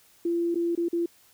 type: tone with dropouts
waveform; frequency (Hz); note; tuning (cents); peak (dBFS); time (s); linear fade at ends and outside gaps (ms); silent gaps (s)
sine; 341; F4; -41; -23; 0.25-1.06; 5; 0.546-0.555 / 0.752-0.775 / 0.885-0.929
effects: white hiss -59 dBFS RMS until 1.33 s